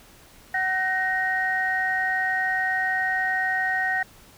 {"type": "tone cluster", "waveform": "sine", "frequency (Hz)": [750, 1517, 1870], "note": ["F#5", "F#6", "A#6"], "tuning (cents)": [23, 43, 5], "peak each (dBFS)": [-27, -29, -23], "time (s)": [0.54, 4.03], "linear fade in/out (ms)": 5, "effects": ["tanh soft clip ceiling -12 dBFS", "pink hiss -51 dBFS RMS until 4.37 s"]}